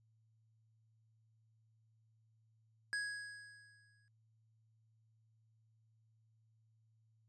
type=tone with exponential decay; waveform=square; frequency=1661.2 Hz; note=G#6; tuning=in tune; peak=-36 dBFS; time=2.93-4.08 s; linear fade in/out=0 ms; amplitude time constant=250 ms; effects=added 111 Hz sine -70 dBFS peak until 7.28 s + resampled to 24000 Hz